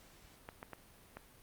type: clicks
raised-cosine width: 0.5 ms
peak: -30 dBFS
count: 4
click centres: 0.489 / 0.629 / 0.733 / 1.17 s
effects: pink hiss -61 dBFS RMS until 1.42 s + Opus 48 kbps